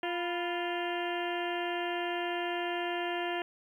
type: harmonic tone with a mistuned harmonic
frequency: 349.2 Hz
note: F4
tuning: in tune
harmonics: 1 / 2 / 3 / 4 / 5 / 6 / 7 / 8 / 9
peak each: -35 / -36 / -42 / -45 / -40 / -45 / -47 / -42 / -46 dBFS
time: 0.03-3.42 s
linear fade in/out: 2 ms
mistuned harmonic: 3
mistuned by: -97 cents
effects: 11-bit